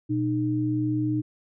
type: tone pair together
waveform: sine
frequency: 121.6 / 306.4 Hz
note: B2 / D#4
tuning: -26 / -27 cents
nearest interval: octave + major third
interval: 1599 cents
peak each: -27 / -24 dBFS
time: 0.09-1.22 s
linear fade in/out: 20 ms
effects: none